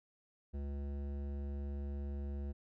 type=tone with hard clipping; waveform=sine; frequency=70.6 Hz; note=C#2; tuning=32 cents sharp; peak=-40 dBFS; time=0.53-2.53 s; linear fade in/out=20 ms; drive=14 dB; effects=none